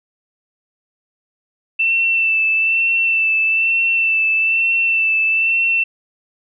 sine tone with vibrato, 2669 Hz, E7, 21 cents sharp, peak -13 dBFS, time 1.79-5.84 s, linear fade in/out 10 ms, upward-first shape sine, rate 1.1 Hz, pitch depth 24 cents each way, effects none

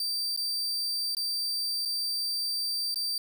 40% pulse tone with dropouts, 4667 Hz, D8, 12 cents flat, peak -27 dBFS, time 0-3.18 s, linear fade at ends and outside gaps 2 ms, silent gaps 0.364-0.374 / 1.15-1.168 / 1.852-1.856 / 2.944-2.958 s, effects none

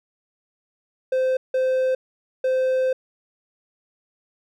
triangle tone bursts at uneven times, 518 Hz, C5, 17 cents flat, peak -16 dBFS, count 3, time 1.12-1.37 / 1.54-1.95 / 2.44-2.93 s, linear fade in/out 5 ms, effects none

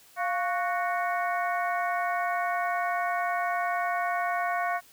harmonic tone with a mistuned harmonic, 369.4 Hz, F#4, 3 cents flat, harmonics 2 / 3 / 4 / 5 / 6, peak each -28 / -32 / -34 / -36 / -38 dBFS, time 0.16-4.81 s, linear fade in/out 50 ms, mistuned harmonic 2, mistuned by -91 cents, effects white hiss -56 dBFS RMS until 4.92 s

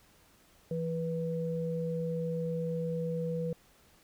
sine tone pair together, 166.18 / 490 Hz, E3 / B4, +14 / -14 cents, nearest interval octave + perfect fifth, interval 1872 cents, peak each -33 / -34 dBFS, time 0.71-3.53 s, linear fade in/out 2 ms, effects pink hiss -63 dBFS RMS until 4.03 s

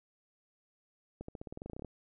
accelerating click train, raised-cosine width 2 ms, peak -29 dBFS, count 15, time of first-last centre 1.21-1.847 s, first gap 74 ms, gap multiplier 0.92, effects none

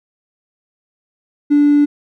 triangle tone with hard clipping, 291.1 Hz, D4, 15 cents flat, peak -8 dBFS, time 1.5-1.86 s, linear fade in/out 20 ms, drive 3 dB, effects none

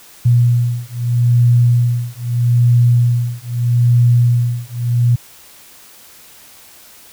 sine beating tone pair, 120 / 120.79 Hz, B2 / B2, -49 / -38 cents, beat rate 0.79 Hz, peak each -13 dBFS, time 0.25-5.16 s, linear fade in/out 10 ms, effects white hiss -42 dBFS RMS until 7.12 s

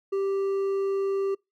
triangle tone with hard clipping, 391.7 Hz, G4, 1 cent flat, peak -25 dBFS, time 0.12-1.35 s, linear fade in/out 10 ms, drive 7 dB, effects noise-tail reverb RT60 0.2 s tail -26 dB re dry

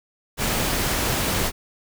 pink noise, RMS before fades -23 dBFS, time 0.37-1.52 s, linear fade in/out 50 ms, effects none

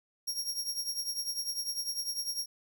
sawtooth tone with tremolo, 5588 Hz, F8, in tune, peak -27 dBFS, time 0.27-2.46 s, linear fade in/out 10 ms, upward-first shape triangle, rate 10 Hz, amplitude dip 80%, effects none

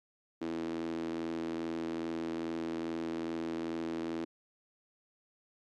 sawtooth tone with high-pass filter, 82.41 Hz, E2, in tune, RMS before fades -37 dBFS, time 0.41-4.25 s, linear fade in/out 10 ms, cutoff 300 Hz, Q 6.2, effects low-pass 5000 Hz 12 dB/octave

